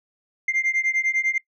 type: beating tone pair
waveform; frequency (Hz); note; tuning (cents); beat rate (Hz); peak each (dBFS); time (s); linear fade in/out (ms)
sine; 2093 / 2103; C7 / C7; 0 / +8; 10; -21 / -22; 0.48-1.38; 5
effects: noise-tail reverb RT60 0.1 s tail -22 dB re dry + tanh soft clip ceiling -16 dBFS